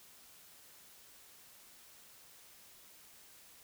silence, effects white hiss -59 dBFS RMS until 3.63 s

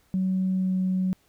sine tone with pitch glide, 187.4 to 186.11 Hz, F#3 to F#3, +22 to +10 cents, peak -21 dBFS, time 0.14-1.13 s, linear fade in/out 0 ms, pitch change -12 cents, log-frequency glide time 0.52-0.76 s, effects tanh soft clip ceiling -17 dBFS + pink hiss -64 dBFS RMS until 1.28 s

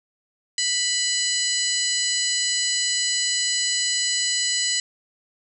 harmonic tone with a mistuned harmonic, 987.8 Hz, B5, in tune, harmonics 2 / 3 / 4 / 5 / 6 / 7 / 8, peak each -29 / -29 / -27 / -29 / -35 / -29 / -26 dBFS, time 0.58-4.8 s, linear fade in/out 2 ms, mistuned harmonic 4, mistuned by +54 cents, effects none

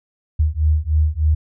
sine beating tone pair, 75.5 / 78.8 Hz, D2 / D#2, +48 / +23 cents, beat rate 3.3 Hz, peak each -17 dBFS, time 0.39-1.35 s, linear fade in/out 10 ms, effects none

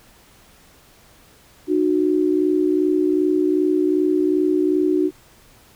sine tone pair together, 304.7 / 367.3 Hz, D#4 / F#4, -36 / -13 cents, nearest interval minor third, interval 323 cents, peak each -18 dBFS, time 1.67-5.11 s, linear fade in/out 50 ms, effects pink hiss -51 dBFS RMS until 5.75 s

